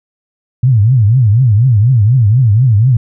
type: tone with vibrato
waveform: sine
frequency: 115.7 Hz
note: A#2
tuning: 13 cents flat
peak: -5 dBFS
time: 0.63-2.97 s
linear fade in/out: 5 ms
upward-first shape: triangle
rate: 4.1 Hz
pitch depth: 300 cents each way
effects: none